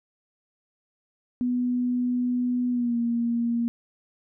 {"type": "tone with pitch glide", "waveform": "sine", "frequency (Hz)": [246.9, 234.9], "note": ["B3", "A#3"], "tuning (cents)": [0, 13], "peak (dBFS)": -22, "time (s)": [1.41, 3.68], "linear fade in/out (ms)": 0, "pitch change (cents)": -87, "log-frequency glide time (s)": [2.7, 2.97], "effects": []}